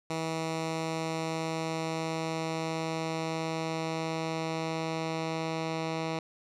10% pulse tone with low-pass filter sweep, 161.5 Hz, E3, 35 cents flat, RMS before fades -33 dBFS, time 0.1-6.19 s, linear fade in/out 2 ms, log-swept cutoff 7400 to 4800 Hz, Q 0.97, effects none

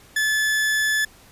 40% pulse tone, 1730 Hz, A6, 30 cents flat, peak -18 dBFS, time 0.16-1.05 s, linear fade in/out 5 ms, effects pink hiss -50 dBFS RMS until 1.31 s + resampled to 32000 Hz

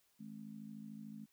harmonic tone, 53.5 Hz, A1, 48 cents flat, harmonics 3 / 4 / 5, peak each -56 / -48 / -56 dBFS, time 0.19-1.26 s, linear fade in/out 20 ms, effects white hiss -75 dBFS RMS until 1.32 s

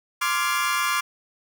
30% pulse chord, D half-diminished seventh, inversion third, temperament equal with one note detuned, 1046.5 / 1174.7 / 1396.9 / 1684.4 Hz, C6 / D6 / F6 / Ab6, 0 / 0 / 0 / +24 cents, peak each -24 / -23 / -25 / -28 dBFS, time 0.21-1.01 s, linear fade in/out 10 ms, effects none

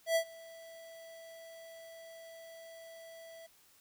square tone with ADSR envelope, 659 Hz, E5, 1 cent flat, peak -26 dBFS, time 0.06-3.47 s, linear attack 97 ms, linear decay 82 ms, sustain -24 dB, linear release 13 ms, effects white hiss -65 dBFS RMS until 3.8 s

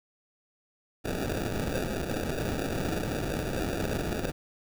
white noise with sample-and-hold, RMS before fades -31 dBFS, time 1.04-4.32 s, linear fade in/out 20 ms, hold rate 1050 Hz, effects none

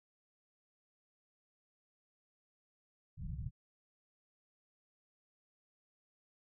white low-pass noise, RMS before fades -41 dBFS, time 3.17-3.51 s, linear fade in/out 50 ms, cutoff 160 Hz, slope 48 dB/octave, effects none

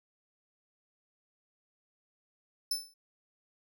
sawtooth tone with exponential decay, 5274 Hz, E8, in tune, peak -24 dBFS, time 2.71-2.94 s, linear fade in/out 5 ms, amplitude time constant 50 ms, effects none

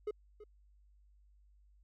triangle tone with echo, 421.6 Hz, G#4, 26 cents sharp, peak -32 dBFS, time 0.07-0.11 s, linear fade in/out 5 ms, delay 330 ms, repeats 1, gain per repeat -15 dB, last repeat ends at 0.44 s, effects added 50 Hz sine -62 dBFS peak until 1.83 s

